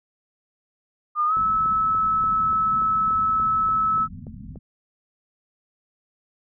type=tone with pitch glide; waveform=sine; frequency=1214 to 1301.1 Hz; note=D#6 to E6; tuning=-43 to -23 cents; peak=-18 dBFS; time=1.15-4.08 s; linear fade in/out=50 ms; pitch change=+120 cents; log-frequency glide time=1.26-1.34 s
type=low-pass noise; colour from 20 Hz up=white; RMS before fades=-38 dBFS; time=1.36-4.59 s; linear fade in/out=20 ms; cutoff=250 Hz; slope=96 dB/octave
type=click train; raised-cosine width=2 ms; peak=-28 dBFS; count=12; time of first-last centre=1.37-4.558 s; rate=3.45 Hz
effects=none